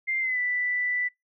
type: tone with pitch glide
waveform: sine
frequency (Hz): 2097 to 1979.3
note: C7 to B6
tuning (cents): +3 to +3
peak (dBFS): -24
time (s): 0.07-1.09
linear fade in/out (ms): 20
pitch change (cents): -100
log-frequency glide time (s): 0.2-0.39
effects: noise-tail reverb RT60 0.2 s tail -26 dB re dry